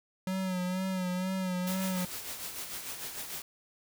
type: tone with vibrato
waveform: square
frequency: 185 Hz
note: F#3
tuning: in tune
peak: -31 dBFS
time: 0.27-2.05 s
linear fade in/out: 2 ms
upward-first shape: sine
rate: 2.1 Hz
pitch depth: 45 cents each way
type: noise with tremolo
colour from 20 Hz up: white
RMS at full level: -38 dBFS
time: 1.67-3.42 s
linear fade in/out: 2 ms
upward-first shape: sine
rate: 6.7 Hz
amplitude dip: 50%
effects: none